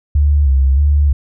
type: tone with vibrato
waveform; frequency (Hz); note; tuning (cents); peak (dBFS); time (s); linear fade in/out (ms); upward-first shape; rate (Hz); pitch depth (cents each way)
sine; 69.9; C#2; +15; -8; 0.15-1.13; 5; square; 1.6; 69
effects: none